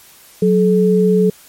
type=tone pair together; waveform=sine; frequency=183.95 / 430 Hz; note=F#3 / A4; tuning=-10 / -40 cents; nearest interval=octave + minor third; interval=1470 cents; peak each=-12 dBFS; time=0.42-1.3 s; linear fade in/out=5 ms; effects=white hiss -44 dBFS RMS until 1.48 s + MP3 64 kbps